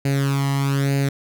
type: tone with flanger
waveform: sawtooth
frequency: 138.59 Hz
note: C#3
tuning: in tune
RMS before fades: -20 dBFS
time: 0.05-1.09 s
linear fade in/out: 5 ms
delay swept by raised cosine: 0.44 to 1 ms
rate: 1.1 Hz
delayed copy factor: +0.75
effects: none